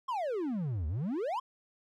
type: exponential two-way sweep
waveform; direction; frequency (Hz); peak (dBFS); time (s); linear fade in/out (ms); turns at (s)
triangle; down then up; 1100 to 72 to 1100; -29; 0.08-1.4; 10; 0.87
effects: none